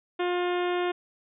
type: harmonic tone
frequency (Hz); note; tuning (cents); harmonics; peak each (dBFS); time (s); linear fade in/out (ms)
355.5; F4; +31; 1 / 2 / 3 / 4 / 5 / 6 / 7 / 8 / 9 / 10; -26 / -32 / -36 / -38 / -40 / -42 / -43 / -44 / -45 / -46; 0.19-0.92; 10
effects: none